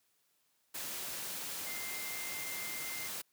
sine tone in noise, 2093 Hz, C7, in tune, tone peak -44 dBFS, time 1.66-3.08 s, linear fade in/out 10 ms, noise white, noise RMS -41 dBFS, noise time 0.74-3.22 s, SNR -6 dB, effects white hiss -75 dBFS RMS until 3.32 s + high-pass 100 Hz 12 dB/octave

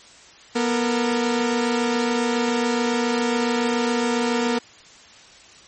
sawtooth tone pair together, 242.1 / 457 Hz, B3 / A#4, -34 / -34 cents, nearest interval major seventh, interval 1100 cents, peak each -17 / -20 dBFS, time 0.55-4.59 s, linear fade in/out 10 ms, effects white hiss -47 dBFS RMS until 5.67 s + MP3 32 kbps

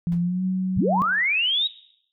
sine tone with pitch glide, 172 to 186.49 Hz, F3 to F#3, -26 to +14 cents, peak -20 dBFS, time 0.07-1.02 s, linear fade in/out 0 ms, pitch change +140 cents, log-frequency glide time 0.18-0.44 s
brown noise with exponential decay, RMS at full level -34 dBFS, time 0.12-0.26 s, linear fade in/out 0 ms, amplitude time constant 29 ms
sine linear sweep, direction up, 34.45 to 3875 Hz, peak -19 dBFS, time 0.76-1.68 s, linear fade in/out 20 ms
effects noise-tail reverb RT60 0.7 s tail -18 dB re dry

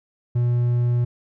triangle tone, 120.9 Hz, B2, 36 cents flat, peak -15 dBFS, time 0.35-1.05 s, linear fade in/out 10 ms, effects none

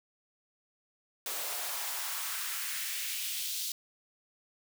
white noise with high-pass filter sweep, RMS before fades -36 dBFS, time 1.26-3.72 s, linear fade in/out 2 ms, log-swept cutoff 480 to 4100 Hz, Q 1.6, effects none

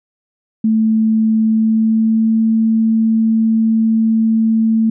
sine tone with pitch glide, 220.4 to 223.1 Hz, A3 to A3, +3 to +24 cents, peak -10 dBFS, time 0.64-4.9 s, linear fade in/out 5 ms, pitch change +21 cents, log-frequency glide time 1.44-2.4 s, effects none

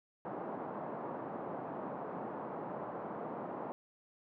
white band-pass noise, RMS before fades -42 dBFS, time 0.25-3.72 s, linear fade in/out 0 ms, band 150 to 970 Hz, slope 24 dB/octave, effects none

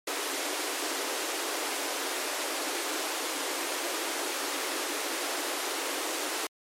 pink high-pass noise, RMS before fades -32 dBFS, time 0.07-6.47 s, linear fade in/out 5 ms, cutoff 280 Hz, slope 96 dB/octave, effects low-pass 12000 Hz 12 dB/octave + MP3 64 kbps

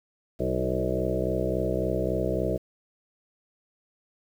harmonic tone with a mistuned harmonic, 63.6 Hz, C2, 48 cents flat, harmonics 1 / 2 / 3 / 5 / 6 / 7 / 8 / 9 / 10, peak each -33 / -33 / -33 / -33 / -33 / -33 / -33 / -33 / -33 dBFS, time 0.39-2.58 s, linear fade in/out 20 ms, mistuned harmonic 6, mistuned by -27 cents, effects 9-bit

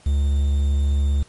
triangle tone with quantisation, 70.7 Hz, C#2, 35 cents sharp, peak -14 dBFS, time 0.06-1.23 s, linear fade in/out 5 ms, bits 7, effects pink hiss -52 dBFS RMS until 1.28 s + MP3 48 kbps

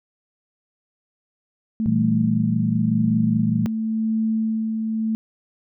sine tone with tremolo, 221.1 Hz, A3, 9 cents sharp, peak -18 dBFS, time 1.8-5.15 s, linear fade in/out 0 ms, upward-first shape sine, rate 0.92 Hz, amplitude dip 35%
sine chord, E diminished, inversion second, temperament equal, 116.54 / 164.81 / 196 Hz, Bb2 / E3 / G3, 0 / 0 / 0 cents, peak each -24 dBFS, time 1.86-3.66 s, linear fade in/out 0 ms
effects none

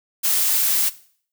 blue noise, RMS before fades -19 dBFS, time 0.23-0.9 s, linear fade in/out 20 ms, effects noise-tail reverb RT60 0.5 s tail -17 dB re dry

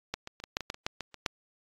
clicks, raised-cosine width 0.2 ms, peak -14 / -23 / -27 / -20 / -11 / -18 / -15 / -27 / -12 / -18 / -27 / -10 dBFS, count 12, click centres 0.14 / 0.274 / 0.401 / 0.439 / 0.569 / 0.607 / 0.701 / 0.744 / 0.865 / 1.007 / 1.143 / 1.262 s, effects AAC 32 kbps

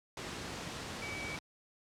sine tone in noise, 2286 Hz, D7, 47 cents flat, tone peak -41 dBFS, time 1.02-1.36 s, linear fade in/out 2 ms, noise pink, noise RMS -41 dBFS, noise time 0.17-1.39 s, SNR -3 dB, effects high-pass 80 Hz 12 dB/octave + low-pass 7000 Hz 12 dB/octave

